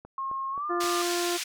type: click train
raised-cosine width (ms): 1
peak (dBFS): -30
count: 4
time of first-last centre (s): 0.05-0.842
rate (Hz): 3.79
type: tone with pitch glide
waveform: sine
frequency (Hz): 1076 to 1200.8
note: C6 to D6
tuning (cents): +48 to +38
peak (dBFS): -29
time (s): 0.18-1.02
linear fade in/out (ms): 2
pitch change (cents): +190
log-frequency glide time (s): 0.51-0.66
type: harmonic tone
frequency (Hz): 349.2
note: F4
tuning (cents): 0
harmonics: 1 / 2 / 3 / 4 / 5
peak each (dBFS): -28 / -34 / -38 / -40 / -42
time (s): 0.69-1.38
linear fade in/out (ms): 20
type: band-pass noise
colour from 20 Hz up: pink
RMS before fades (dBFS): -33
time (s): 0.8-1.44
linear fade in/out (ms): 10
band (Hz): 2700 to 8200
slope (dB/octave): 12
effects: none